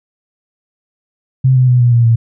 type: tone with pitch steps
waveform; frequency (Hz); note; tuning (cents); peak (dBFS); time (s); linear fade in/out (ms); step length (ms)
sine; 130.81 / 127.53 / 124.33 / 121.21 / 118.17 / 115.2; C3 / C3 / B2 / B2 / A#2 / A#2; 0 / -44 / +12 / -32 / +24 / -20; -6; 1.44-2.16; 10; 120
effects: none